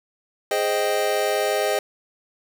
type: chord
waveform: square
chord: Ab major seventh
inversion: none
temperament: equal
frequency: 415.3 / 523.3 / 622.3 / 784 Hz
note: Ab4 / C5 / Eb5 / G5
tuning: 0 / 0 / 0 / 0 cents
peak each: -26 / -27 / -25 / -28 dBFS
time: 0.51-1.79 s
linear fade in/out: 2 ms
effects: 9-bit